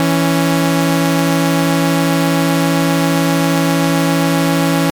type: tone pair together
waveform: sawtooth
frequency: 164.81 / 277.2 Hz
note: E3 / C#4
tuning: 0 / 0 cents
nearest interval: major sixth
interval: 900 cents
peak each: -10 dBFS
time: 0-4.9 s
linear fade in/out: 0 ms
effects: MP3 96 kbps